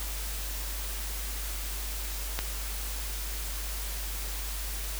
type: click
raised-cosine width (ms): 0.2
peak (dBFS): -12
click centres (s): 2.39
effects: added 50 Hz sine -34 dBFS peak until 4.99 s + white hiss -38 dBFS RMS until 4.99 s